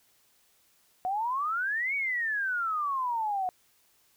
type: exponential two-way sweep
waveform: sine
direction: up then down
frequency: 723 to 2275 to 723 Hz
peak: -27 dBFS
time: 1.05-3.49 s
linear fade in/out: 0 ms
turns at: 1.95 s
effects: white hiss -66 dBFS RMS until 4.16 s